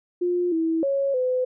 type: tone with pitch steps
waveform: sine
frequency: 354.1 / 325.5 / 552 / 507 Hz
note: F4 / E4 / C#5 / B4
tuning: +24 / -22 / -7 / +45 cents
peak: -20 dBFS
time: 0.21-1.45 s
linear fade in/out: 10 ms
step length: 310 ms
effects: none